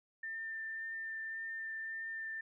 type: tone with vibrato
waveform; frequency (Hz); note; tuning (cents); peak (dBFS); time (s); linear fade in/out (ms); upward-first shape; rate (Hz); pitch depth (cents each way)
sine; 1794; A6; +33; -39; 0.23-2.41; 5; triangle; 1.8; 11
effects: none